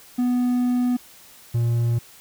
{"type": "tone pair in turn", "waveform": "triangle", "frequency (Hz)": [246.9, 117.81], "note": ["B3", "A#2"], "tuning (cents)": [0, 19], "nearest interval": "octave + minor second", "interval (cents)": 1281, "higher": "first", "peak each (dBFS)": -16, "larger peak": "neither", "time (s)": [[0.18, 0.97], [1.54, 1.99]], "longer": "first", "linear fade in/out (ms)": 10, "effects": ["white hiss -48 dBFS RMS until 2.2 s"]}